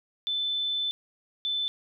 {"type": "tone pair in turn", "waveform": "sine", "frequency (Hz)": [3520, 3520], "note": ["A7", "A7"], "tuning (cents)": [0, 0], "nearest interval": "unison", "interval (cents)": 0, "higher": "neither", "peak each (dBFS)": -26, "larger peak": "neither", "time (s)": [[0.27, 0.91], [1.45, 1.68]], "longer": "first", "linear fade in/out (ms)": 0, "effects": []}